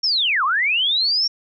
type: linear two-way sweep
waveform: sine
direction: down then up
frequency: 5580 to 1016 to 5580 Hz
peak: -16 dBFS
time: 0.03-1.28 s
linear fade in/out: 10 ms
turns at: 0.44 s
effects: none